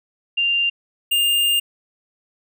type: tone pair in turn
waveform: sine / square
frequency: 2789 / 2808 Hz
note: F7 / F7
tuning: -3 / +9 cents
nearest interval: unison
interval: 12 cents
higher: second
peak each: -16 dBFS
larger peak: neither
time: 0.37-0.7 / 1.11-1.6 s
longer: second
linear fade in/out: 10 ms
effects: none